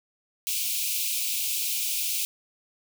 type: high-pass noise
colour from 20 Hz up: white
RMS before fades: -28 dBFS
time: 0.47-2.25 s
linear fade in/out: 0 ms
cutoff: 2300 Hz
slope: 96 dB/octave
effects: none